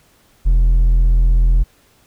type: tone with hard clipping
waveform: sine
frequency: 41.96 Hz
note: E1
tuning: 31 cents sharp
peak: -10 dBFS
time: 0.45-1.64 s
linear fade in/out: 20 ms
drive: 3 dB
effects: pink hiss -54 dBFS RMS until 2.06 s